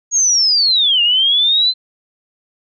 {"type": "linear two-way sweep", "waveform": "sine", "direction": "down then up", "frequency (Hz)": [6680, 2786, 4098], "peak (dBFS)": -10, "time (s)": [0.11, 1.74], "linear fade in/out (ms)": 50, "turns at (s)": 1.02, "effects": []}